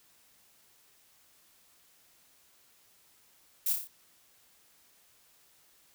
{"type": "noise with echo", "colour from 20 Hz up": "violet", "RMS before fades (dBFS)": -29, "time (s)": [3.66, 3.73], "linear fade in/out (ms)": 5, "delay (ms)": 29, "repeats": 5, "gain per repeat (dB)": -4, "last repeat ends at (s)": 3.875, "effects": ["white hiss -64 dBFS RMS until 5.94 s"]}